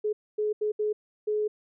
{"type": "tone bursts at uneven times", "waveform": "sine", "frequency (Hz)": 423.8, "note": "G#4", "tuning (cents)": 35, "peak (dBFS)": -24, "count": 5, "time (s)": [[0.04, 0.13], [0.38, 0.53], [0.61, 0.72], [0.79, 0.93], [1.27, 1.48]], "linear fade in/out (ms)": 10, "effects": []}